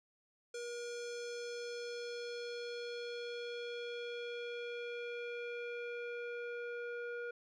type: tone with low-pass filter sweep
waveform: square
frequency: 477.6 Hz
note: A#4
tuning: 42 cents sharp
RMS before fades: -43 dBFS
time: 0.54-7.31 s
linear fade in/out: 5 ms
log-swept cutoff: 7000 to 1700 Hz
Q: 2.3
effects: none